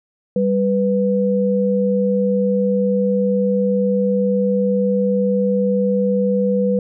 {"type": "tone pair together", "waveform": "sine", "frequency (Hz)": [196, 493.9], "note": ["G3", "B4"], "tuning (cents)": [0, 0], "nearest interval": "octave + major third", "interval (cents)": 1600, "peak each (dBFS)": -17, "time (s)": [0.36, 6.79], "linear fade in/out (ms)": 2, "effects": []}